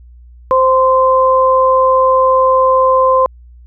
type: tone pair together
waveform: sine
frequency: 522 / 1037.1 Hz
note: C5 / C6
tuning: -4 / -16 cents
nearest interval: octave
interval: 1188 cents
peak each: -10 dBFS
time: 0.51-3.26 s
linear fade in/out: 0 ms
effects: added 60 Hz sine -36 dBFS peak until 3.66 s